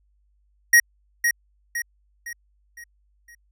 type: tone with echo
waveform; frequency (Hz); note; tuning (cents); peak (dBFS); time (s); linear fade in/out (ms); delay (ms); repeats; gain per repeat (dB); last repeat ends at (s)
square; 1888; A#6; +22; -11; 0.73-0.8; 5; 510; 5; -7; 3.35
effects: added 50 Hz sine -61 dBFS peak until 3.51 s